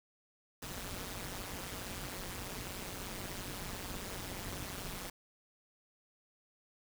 pink noise with amplitude modulation, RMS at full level -39 dBFS, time 0.62-5.1 s, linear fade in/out 5 ms, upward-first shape sine, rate 187 Hz, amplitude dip 90%, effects none

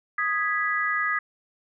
sine chord, G# minor, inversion second, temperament equal with one note detuned, 1244.5 / 1661.2 / 1969.8 Hz, D#6 / G#6 / B6, 0 / 0 / -5 cents, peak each -27 / -27 / -27 dBFS, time 0.18-1.19 s, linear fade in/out 5 ms, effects none

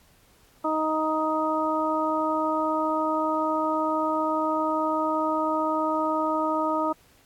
harmonic tone, 312.6 Hz, D#4, 8 cents sharp, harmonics 1 / 2 / 3 / 4, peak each -28 / -28 / -28 / -28 dBFS, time 0.64-6.93 s, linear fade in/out 10 ms, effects pink hiss -59 dBFS RMS until 7.25 s + AAC 64 kbps

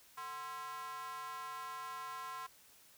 square tone with high-pass filter, 149.4 Hz, D3, 30 cents sharp, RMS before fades -45 dBFS, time 0.17-2.47 s, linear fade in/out 10 ms, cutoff 1100 Hz, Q 5.2, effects white hiss -63 dBFS RMS until 2.97 s

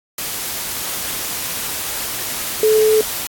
sine tone in noise, 433.6 Hz, A4, 25 cents flat, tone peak -10 dBFS, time 2.63-3.01 s, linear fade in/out 2 ms, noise white, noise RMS -24 dBFS, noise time 0.18-3.27 s, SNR +11 dB, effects AAC 64 kbps

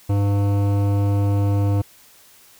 sine tone with hard clipping, 100.6 Hz, G2, 45 cents sharp, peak -18 dBFS, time 0.09-1.82 s, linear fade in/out 10 ms, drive 15 dB, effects white hiss -50 dBFS RMS until 2.59 s

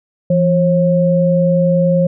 sine tone pair together, 170 / 539.7 Hz, F3 / C#5, -46 / -46 cents, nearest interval octave + minor sixth, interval 2000 cents, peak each -12 / -13 dBFS, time 0.3-2.07 s, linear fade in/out 5 ms, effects none

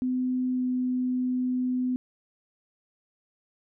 sine tone with pitch glide, 253.9 to 252.4 Hz, B3 to B3, +48 to +38 cents, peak -24 dBFS, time 0.02-1.96 s, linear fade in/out 0 ms, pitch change -10 cents, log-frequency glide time 0.54-0.61 s, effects none

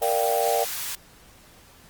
sine chord, G minor seventh, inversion first, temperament equal, 466.2 / 587.3 / 698.5 / 784 Hz, Bb4 / D5 / F5 / G5, 0 / 0 / 0 / 0 cents, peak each -26 dBFS, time 0.01-0.65 s, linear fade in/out 20 ms
white high-pass noise, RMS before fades -31 dBFS, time 0.02-0.95 s, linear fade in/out 2 ms, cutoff 980 Hz, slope 12 dB/octave
effects pink hiss -52 dBFS RMS until 1.89 s + Opus 32 kbps

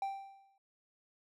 triangle tone with exponential decay, 784 Hz, G5, in tune, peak -30 dBFS, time 0.02-0.58 s, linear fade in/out 2 ms, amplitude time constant 120 ms, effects none

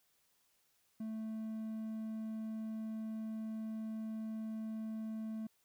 triangle tone, 220 Hz, A3, in tune, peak -37 dBFS, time 1-5.47 s, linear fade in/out 5 ms, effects white hiss -75 dBFS RMS until 5.64 s

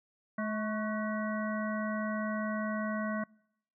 harmonic tone with a mistuned harmonic, 213.8 Hz, A3, 49 cents flat, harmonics 1 / 3 / 5 / 7 / 9, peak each -33 / -38 / -40 / -41 / -43 dBFS, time 0.38-3.24 s, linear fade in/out 5 ms, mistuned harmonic 5, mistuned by +63 cents, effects noise-tail reverb RT60 0.8 s tail -26 dB re dry

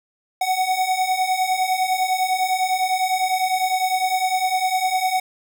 square beating tone pair, 740 / 749.9 Hz, F#5 / F#5, 0 / +23 cents, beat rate 9.9 Hz, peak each -24 / -21 dBFS, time 0.41-5.2 s, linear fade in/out 5 ms, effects none

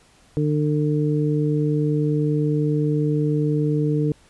harmonic tone, 150 Hz, D3, 37 cents sharp, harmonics 1 / 2 / 3, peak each -20 / -23 / -25 dBFS, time 0.37-4.12 s, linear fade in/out 0 ms, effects pink hiss -55 dBFS RMS until 4.29 s + resampled to 24000 Hz

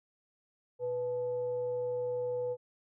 sine tone with frequency modulation, 493.9 Hz, B4, in tune, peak -31 dBFS, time 0.79-2.57 s, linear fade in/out 50 ms, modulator 374 Hz, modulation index 0.25, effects none

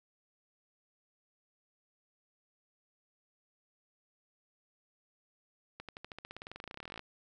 accelerating click train, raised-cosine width 0.3 ms, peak -28 dBFS, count 29, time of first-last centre 5.8-6.994 s, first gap 87 ms, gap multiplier 0.94, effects none

